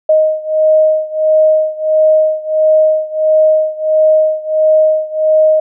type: beating tone pair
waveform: sine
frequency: 623 / 624.5 Hz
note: D#5 / D#5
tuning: +2 / +6 cents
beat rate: 1.5 Hz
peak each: -10 / -12 dBFS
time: 0.09-5.6 s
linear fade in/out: 5 ms
effects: none